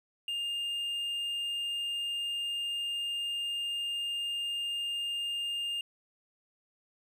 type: tone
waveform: triangle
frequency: 2813 Hz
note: F7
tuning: 12 cents sharp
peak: -30 dBFS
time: 0.28-5.81 s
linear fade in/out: 2 ms
effects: none